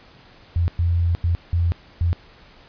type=tone bursts at uneven times; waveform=sine; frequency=85.6 Hz; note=F2; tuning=34 cents flat; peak=-16 dBFS; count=5; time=0.56-0.68 / 0.79-1.15 / 1.24-1.35 / 1.53-1.72 / 2.01-2.13 s; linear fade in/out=0 ms; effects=pink hiss -49 dBFS RMS until 2.68 s + resampled to 11025 Hz